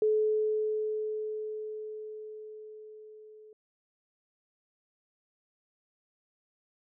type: tone with level ramp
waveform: sine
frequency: 430 Hz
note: A4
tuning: 40 cents flat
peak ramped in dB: -22 to -50 dBFS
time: 0.02-3.53 s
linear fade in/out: 2 ms
effects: none